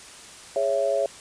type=chord; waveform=sine; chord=C# minor; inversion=second; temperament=just; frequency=415.8 / 554.4 / 665.2 Hz; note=G#4 / C#5 / E5; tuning=+2 / 0 / +16 cents; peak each=-29 / -23 / -25 dBFS; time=0.56-1.06 s; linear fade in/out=2 ms; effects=white hiss -44 dBFS RMS until 1.2 s + resampled to 22050 Hz